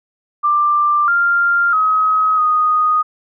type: tone with pitch steps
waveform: sine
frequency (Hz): 1184 / 1394 / 1270 / 1241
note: D6 / F6 / D#6 / D#6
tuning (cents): +14 / -4 / +35 / -5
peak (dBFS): -11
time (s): 0.43-3.03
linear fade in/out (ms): 20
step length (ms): 650
effects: none